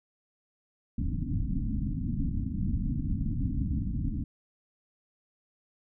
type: low-pass noise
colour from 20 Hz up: pink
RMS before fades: -30 dBFS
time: 0.98-4.24 s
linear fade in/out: 5 ms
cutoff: 290 Hz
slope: 96 dB/octave
effects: none